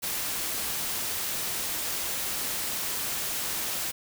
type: noise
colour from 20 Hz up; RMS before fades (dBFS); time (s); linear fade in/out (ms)
white; -31; 0.02-3.92; 20
effects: none